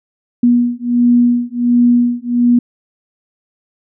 sine beating tone pair, 240.8 / 242.2 Hz, B3 / B3, -44 / -34 cents, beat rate 1.4 Hz, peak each -12 dBFS, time 0.43-2.59 s, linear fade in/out 5 ms, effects none

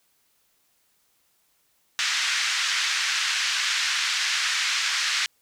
pink band-pass noise, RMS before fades -25 dBFS, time 1.99-5.26 s, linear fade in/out 0 ms, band 1500 to 6400 Hz, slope 24 dB/octave, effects white hiss -67 dBFS RMS until 5.41 s

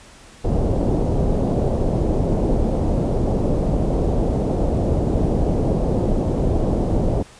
pink low-pass noise, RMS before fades -19 dBFS, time 0.44-7.23 s, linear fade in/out 10 ms, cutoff 650 Hz, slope 24 dB/octave, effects pink hiss -45 dBFS RMS until 7.39 s + resampled to 22050 Hz

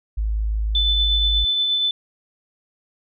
sine tone, 53.3 Hz, G#1, 46 cents sharp, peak -19 dBFS, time 0.17-1.45 s, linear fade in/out 10 ms
sine tone with tremolo, 3513 Hz, A7, 3 cents flat, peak -16 dBFS, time 0.75-1.91 s, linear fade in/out 2 ms, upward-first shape triangle, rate 8.4 Hz, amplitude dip 30%
effects none

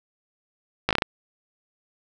slowing click train, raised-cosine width 0.3 ms, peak -4 dBFS, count 6, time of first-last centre 0.89-1.022 s, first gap 17 ms, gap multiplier 1.22, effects none

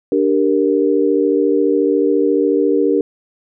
sine chord, G minor, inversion second, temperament equal, 293.7 / 392 / 466.2 Hz, D4 / G4 / Bb4, 0 / 0 / 0 cents, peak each -16 dBFS, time 0.12-3.01 s, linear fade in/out 2 ms, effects none

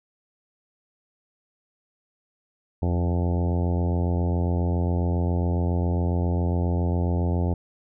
harmonic tone with a mistuned harmonic, 87.31 Hz, F2, in tune, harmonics 1 / 2 / 3 / 4 / 5 / 6 / 7 / 8 / 9 / 10, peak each -22 / -28 / -32 / -34 / -36 / -38 / -39 / -40 / -41 / -42 dBFS, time 2.82-7.54 s, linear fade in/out 5 ms, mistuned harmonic 1, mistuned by -48 cents, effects none

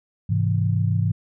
sine chord, Ab augmented, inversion none, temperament equal, 103.83 / 130.81 / 164.81 Hz, Ab2 / C3 / E3, 0 / 0 / 0 cents, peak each -20 / -25 / -24 dBFS, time 0.29-1.12 s, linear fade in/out 10 ms, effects none

